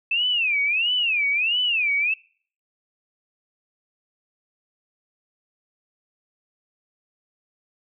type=tone with vibrato; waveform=sine; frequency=2594 Hz; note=E7; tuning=28 cents flat; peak=-19 dBFS; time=0.11-2.14 s; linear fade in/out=5 ms; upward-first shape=sine; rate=1.5 Hz; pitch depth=250 cents each way; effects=noise-tail reverb RT60 0.5 s tail -25 dB re dry